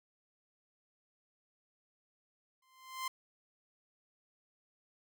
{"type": "tone with exponential growth", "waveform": "sawtooth", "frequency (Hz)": 1042, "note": "C6", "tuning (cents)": -7, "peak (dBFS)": -30, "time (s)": [2.62, 3.08], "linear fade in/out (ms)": 5, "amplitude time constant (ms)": 100, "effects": []}